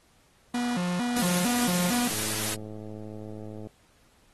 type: tone with vibrato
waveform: 45% pulse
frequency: 207.8 Hz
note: G#3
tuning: 1 cent sharp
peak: -26 dBFS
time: 0.54-2.08 s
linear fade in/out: 5 ms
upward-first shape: square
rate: 2.2 Hz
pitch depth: 270 cents each way
type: noise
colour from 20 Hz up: white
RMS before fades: -30 dBFS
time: 1.16-2.55 s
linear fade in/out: 10 ms
type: click train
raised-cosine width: 2 ms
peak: -28 dBFS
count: 168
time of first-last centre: 2.11-3.671 s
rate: 107 Hz
effects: pink hiss -63 dBFS RMS until 4.33 s + AAC 32 kbps